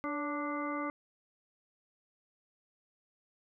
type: harmonic tone with a mistuned harmonic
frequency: 293.7 Hz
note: D4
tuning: in tune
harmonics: 1 / 2 / 3 / 4 / 5 / 7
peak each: -37 / -41 / -45 / -38 / -47 / -44 dBFS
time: 0.04-0.9 s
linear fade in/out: 0 ms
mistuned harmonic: 2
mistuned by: -44 cents
effects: none